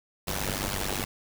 pink noise with amplitude modulation, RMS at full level -27 dBFS, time 0.27-1.05 s, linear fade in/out 10 ms, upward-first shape sine, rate 97.9 Hz, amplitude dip 90%, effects none

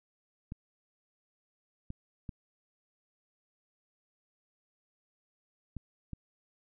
clicks, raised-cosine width 5 ms, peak -27 dBFS, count 5, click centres 0.521 / 1.904 / 2.292 / 5.767 / 6.133 s, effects none

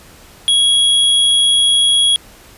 square tone, 3322 Hz, G#7, in tune, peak -10 dBFS, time 0.48-2.16 s, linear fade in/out 0 ms, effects pink hiss -42 dBFS RMS until 2.57 s + resampled to 32000 Hz

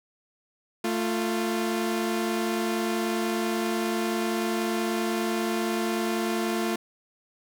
sawtooth tone pair together, 222.7 / 349.2 Hz, A3 / F4, +21 / 0 cents, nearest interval minor sixth, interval 779 cents, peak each -24 dBFS, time 0.84-6.76 s, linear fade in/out 5 ms, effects none

